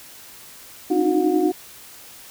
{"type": "tone cluster", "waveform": "sine", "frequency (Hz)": [269.3, 301.4, 312.2, 364.2, 723], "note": ["C#4", "D4", "D#4", "F#4", "F#5"], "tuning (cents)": [-50, 45, 6, -27, -40], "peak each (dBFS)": [-28, -25, -20, -20, -27], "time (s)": [0.9, 1.52], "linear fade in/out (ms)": 10, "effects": ["white hiss -43 dBFS RMS until 2.3 s"]}